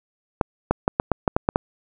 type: clicks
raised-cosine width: 1 ms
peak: -3 dBFS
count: 9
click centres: 0.412 / 0.71 / 0.879 / 0.999 / 1.117 / 1.278 / 1.365 / 1.489 / 1.559 s
effects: none